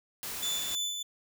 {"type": "noise", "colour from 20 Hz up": "white", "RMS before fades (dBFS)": -38, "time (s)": [0.23, 0.75], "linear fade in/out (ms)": 0}
{"type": "tone with tremolo", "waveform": "30% pulse", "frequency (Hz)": 3500, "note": "A7", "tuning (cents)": -10, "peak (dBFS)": -27, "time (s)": [0.42, 1.03], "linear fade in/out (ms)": 10, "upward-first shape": "sine", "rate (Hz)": 3.2, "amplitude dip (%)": 45}
{"effects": []}